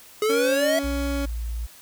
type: exponential sweep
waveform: square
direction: up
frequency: 417.6 to 662 Hz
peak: -20 dBFS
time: 0.22-0.79 s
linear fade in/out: 2 ms
type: tone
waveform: 30% pulse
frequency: 279.7 Hz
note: C#4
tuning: 16 cents sharp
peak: -23 dBFS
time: 0.29-1.26 s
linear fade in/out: 10 ms
type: tone with pitch glide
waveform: sine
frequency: 61.74 to 56.94 Hz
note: B1 to A#1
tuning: 0 to -40 cents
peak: -26 dBFS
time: 0.83-1.67 s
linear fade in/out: 20 ms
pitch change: -140 cents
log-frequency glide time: 1.12-1.26 s
effects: white hiss -48 dBFS RMS until 1.81 s